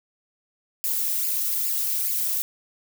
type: noise with flanger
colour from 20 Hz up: violet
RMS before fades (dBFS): -25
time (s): 0.84-2.42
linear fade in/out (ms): 0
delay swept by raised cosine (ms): 0.41 to 2.31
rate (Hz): 2.4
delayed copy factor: +0.8
effects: none